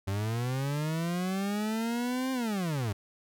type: linear two-way sweep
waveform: 40% pulse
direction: up then down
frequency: 95 to 264.5 to 95 Hz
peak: -28 dBFS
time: 0.07-2.93 s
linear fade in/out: 10 ms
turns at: 2.32 s
effects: none